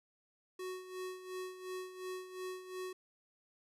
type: tone with tremolo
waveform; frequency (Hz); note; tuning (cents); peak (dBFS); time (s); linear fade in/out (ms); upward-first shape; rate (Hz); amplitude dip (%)
square; 370; F#4; 0; -40; 0.59-2.93; 5; sine; 2.8; 70
effects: resampled to 32000 Hz